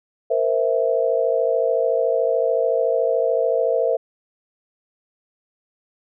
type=tone cluster; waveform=sine; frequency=464.3 / 518 / 659 Hz; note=A#4 / C5 / E5; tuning=-7 / -17 / -1 cents; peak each=-21 dBFS; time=0.3-3.97 s; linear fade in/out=10 ms; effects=none